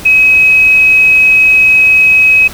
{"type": "tone", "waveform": "sine", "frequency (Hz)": 2546, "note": "D#7", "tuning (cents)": 39, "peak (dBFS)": -3, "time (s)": [0.05, 2.48], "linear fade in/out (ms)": 10, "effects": ["pink hiss -28 dBFS RMS until 2.53 s"]}